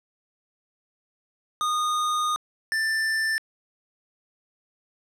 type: tone pair in turn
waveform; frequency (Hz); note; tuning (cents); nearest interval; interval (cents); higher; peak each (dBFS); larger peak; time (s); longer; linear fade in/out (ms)
square; 1230 / 1773.9; D#6 / A6; -20 / +14; tritone; 634; second; -23; neither; 1.61-2.36 / 2.72-3.38; first; 0
effects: low-pass 9000 Hz 12 dB/octave + 9-bit